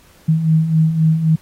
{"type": "beating tone pair", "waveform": "sine", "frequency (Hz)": [156.4, 160.2], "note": ["D#3", "E3"], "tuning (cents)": [9, -49], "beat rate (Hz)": 3.8, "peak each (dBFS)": [-19, -12], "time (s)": [0.28, 1.36], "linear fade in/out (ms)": 10, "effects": ["pink hiss -50 dBFS RMS until 1.41 s", "AAC 48 kbps"]}